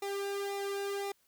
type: tone with flanger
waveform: sawtooth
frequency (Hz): 398.9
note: G4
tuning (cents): +30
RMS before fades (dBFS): -36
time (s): 0.02-1.12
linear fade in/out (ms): 5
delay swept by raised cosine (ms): 0.64 to 1.59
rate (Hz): 1.9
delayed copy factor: -0.8
effects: white hiss -71 dBFS RMS until 1.27 s